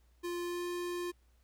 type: tone with pitch glide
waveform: square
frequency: 349.2 to 352 Hz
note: F4 to F4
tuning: 0 to +14 cents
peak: -36 dBFS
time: 0.23-1.12 s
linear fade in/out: 20 ms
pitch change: +14 cents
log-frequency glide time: 0.4-0.67 s
effects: added 60 Hz sine -64 dBFS peak until 1.43 s + pink hiss -75 dBFS RMS until 1.43 s

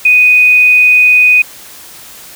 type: tone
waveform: sine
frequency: 2489 Hz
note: D#7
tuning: in tune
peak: -3 dBFS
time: 0.05-1.42 s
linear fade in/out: 5 ms
effects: white hiss -33 dBFS RMS until 2.35 s

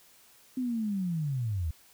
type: linear sweep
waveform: sine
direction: down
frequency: 260.1 to 73.42 Hz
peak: -28 dBFS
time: 0.57-1.71 s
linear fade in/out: 5 ms
effects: white hiss -59 dBFS RMS until 1.93 s

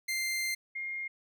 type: tone pair in turn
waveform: sawtooth / sine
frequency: 2093 / 2128 Hz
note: C7 / C7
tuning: 0 / +29 cents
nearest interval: unison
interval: 29 cents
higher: second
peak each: -27 / -34 dBFS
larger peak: first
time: 0.08-0.55 / 0.75-1.08 s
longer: first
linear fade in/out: 10 ms
effects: none

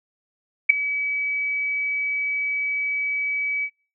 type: tone with ADSR envelope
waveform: sine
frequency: 2283 Hz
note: D7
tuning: 50 cents flat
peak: -5 dBFS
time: 0.69-3.7 s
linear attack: 12 ms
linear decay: 4 ms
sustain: -17 dB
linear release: 63 ms
effects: noise-tail reverb RT60 0.4 s tail -25 dB re dry

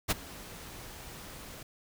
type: noise with ADSR envelope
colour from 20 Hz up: pink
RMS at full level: -25 dBFS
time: 0.08-1.63 s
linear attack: 30 ms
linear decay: 21 ms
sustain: -21 dB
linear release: 5 ms
effects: none

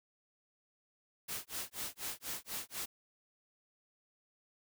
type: noise with tremolo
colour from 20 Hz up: white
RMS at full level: -39 dBFS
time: 1.28-2.86 s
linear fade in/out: 10 ms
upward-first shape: sine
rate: 4.1 Hz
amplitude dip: 100%
effects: none

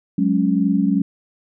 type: chord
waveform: sine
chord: F# suspended second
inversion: none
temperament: equal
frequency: 185 / 207.7 / 277.2 Hz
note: F#3 / G#3 / C#4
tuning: 0 / 0 / 0 cents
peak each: -19 dBFS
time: 0.18-1.02 s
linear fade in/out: 5 ms
effects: none

